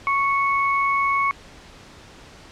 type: tone pair together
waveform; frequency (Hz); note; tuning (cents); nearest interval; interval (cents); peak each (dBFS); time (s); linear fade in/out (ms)
sine; 1108.7 / 2209; C#6 / C#7; 0 / -7; octave; 1193; -19 / -23; 0.07-1.31; 0
effects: pink hiss -45 dBFS RMS until 2.51 s + low-pass 6000 Hz 12 dB/octave